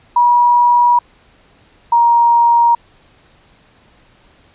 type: tone pair in turn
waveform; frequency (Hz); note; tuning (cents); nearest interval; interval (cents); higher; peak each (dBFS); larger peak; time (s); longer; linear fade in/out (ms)
sine; 964 / 940.9; B5 / A#5; -42 / +16; unison; 42; first; -7; neither; 0.16-0.99 / 1.92-2.75; neither; 5
effects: pink hiss -50 dBFS RMS until 4.54 s + resampled to 8000 Hz